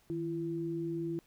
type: tone pair together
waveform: sine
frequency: 158.6 / 336.3 Hz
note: D#3 / E4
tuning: +33 / +35 cents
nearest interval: octave + minor second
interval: 1302 cents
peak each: -39 / -34 dBFS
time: 0.1-1.19 s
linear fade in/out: 0 ms
effects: pink hiss -67 dBFS RMS until 1.26 s